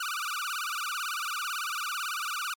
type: tone with vibrato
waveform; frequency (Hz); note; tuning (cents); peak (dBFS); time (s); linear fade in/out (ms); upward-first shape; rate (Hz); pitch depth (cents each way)
sawtooth; 1318.5; E6; 0; -27; 0-2.54; 5; sine; 18; 230
effects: MP3 96 kbps